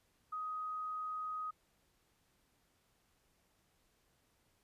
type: tone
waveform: sine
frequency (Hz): 1254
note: D#6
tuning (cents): +13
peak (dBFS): -38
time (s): 0.32-1.51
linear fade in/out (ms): 10
effects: pink hiss -75 dBFS RMS until 4.63 s + resampled to 32000 Hz